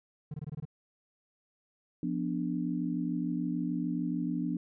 triangle tone bursts, 150 Hz, D3, 37 cents sharp, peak -33 dBFS, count 7, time 0.31-0.653 s, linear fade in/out 5 ms, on 31 ms, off 21 ms
sine chord, B diminished, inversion second, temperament equal, 174.61 / 246.9 / 293.7 Hz, F3 / B3 / D4, 0 / 0 / 0 cents, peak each -34 dBFS, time 2.03-4.57 s, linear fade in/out 2 ms
effects none

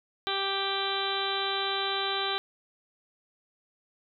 harmonic tone, 392 Hz, G4, in tune, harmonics 1 / 2 / 3 / 4 / 5 / 6 / 7 / 8 / 9 / 10, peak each -35 / -35 / -35 / -37 / -44 / -40 / -46 / -36 / -37 / -34 dBFS, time 0.27-2.38 s, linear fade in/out 0 ms, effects none

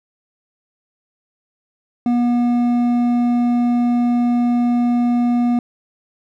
triangle tone with hard clipping, 241.2 Hz, B3, 41 cents flat, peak -15 dBFS, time 2.06-5.59 s, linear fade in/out 2 ms, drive 10 dB, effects none

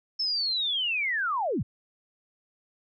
sine linear sweep, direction down, 5320 to 69.3 Hz, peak -25 dBFS, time 0.19-1.63 s, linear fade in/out 10 ms, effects none

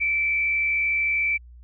sine tone with frequency modulation, 2322 Hz, D7, 20 cents flat, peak -20 dBFS, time 0-1.38 s, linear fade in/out 20 ms, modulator 73.2 Hz, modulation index 0.61, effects added 60 Hz sine -43 dBFS peak until 1.63 s

